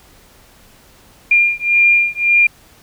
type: beating tone pair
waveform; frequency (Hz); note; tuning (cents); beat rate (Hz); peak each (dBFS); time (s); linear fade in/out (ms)
sine; 2401 / 2402.8; D7 / D7; +38 / +39; 1.8; -13; 1.31-2.47; 5
effects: pink hiss -47 dBFS RMS until 2.82 s